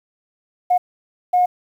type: tone bursts at uneven times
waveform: sine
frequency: 721 Hz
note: F#5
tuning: 45 cents flat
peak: -11 dBFS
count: 2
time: 0.7-0.78 / 1.33-1.46 s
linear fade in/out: 10 ms
effects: tanh soft clip ceiling -7 dBFS + 8-bit